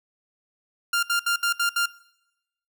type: tone bursts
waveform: sawtooth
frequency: 1396.9 Hz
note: F6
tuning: in tune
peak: -17 dBFS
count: 6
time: 0.93-1.859 s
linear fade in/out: 5 ms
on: 99 ms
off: 67 ms
effects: noise-tail reverb RT60 0.9 s tail -21 dB re dry